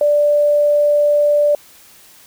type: tone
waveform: sine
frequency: 587.3 Hz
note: D5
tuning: in tune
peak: -10 dBFS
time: 0.01-1.55 s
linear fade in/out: 2 ms
effects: white hiss -45 dBFS RMS until 2.26 s